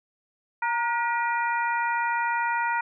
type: harmonic tone with a mistuned harmonic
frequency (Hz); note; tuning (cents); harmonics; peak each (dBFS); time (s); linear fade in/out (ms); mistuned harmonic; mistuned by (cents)
479.8; A#4; +50; 2 / 3 / 4 / 5; -25 / -29 / -32 / -35; 0.62-2.81; 5; 2; -48
effects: none